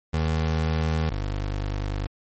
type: tone pair in turn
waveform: 25% pulse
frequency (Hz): 79.4 / 50.11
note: D#2 / G1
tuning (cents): +36 / +39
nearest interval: minor sixth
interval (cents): 797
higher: first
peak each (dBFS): -18 / -22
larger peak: first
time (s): 0.13-1.1 / 1.1-2.07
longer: neither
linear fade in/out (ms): 10
effects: low-pass 6000 Hz 12 dB/octave + MP3 32 kbps